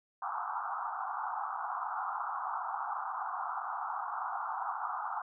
pink band-pass noise, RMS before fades -37 dBFS, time 0.22-5.22 s, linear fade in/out 5 ms, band 740 to 1400 Hz, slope 96 dB/octave, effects none

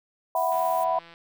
sine chord, E suspended second, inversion none, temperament just, 659.3 / 741.7 / 988.9 Hz, E5 / F#5 / B5, 0 / +4 / +2 cents, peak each -26 dBFS, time 0.35-0.99 s, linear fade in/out 2 ms
violet noise, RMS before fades -41 dBFS, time 0.35-0.85 s, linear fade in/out 20 ms
click train, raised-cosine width 0.3 ms, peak -32 dBFS, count 105, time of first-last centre 0.52-1.139 s, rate 168 Hz
effects none

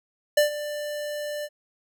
square tone with ADSR envelope, 592 Hz, D5, 14 cents sharp, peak -15 dBFS, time 0.37-1.49 s, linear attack 6 ms, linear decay 120 ms, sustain -15 dB, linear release 49 ms, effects none

